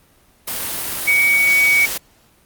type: tone in noise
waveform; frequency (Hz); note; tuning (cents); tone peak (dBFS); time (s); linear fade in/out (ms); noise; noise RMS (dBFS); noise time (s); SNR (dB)
sine; 2251; C#7; +26; -11; 1.07-1.86; 10; white; -24; 0.47-1.98; +10
effects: pink hiss -54 dBFS RMS until 2.45 s + Opus 32 kbps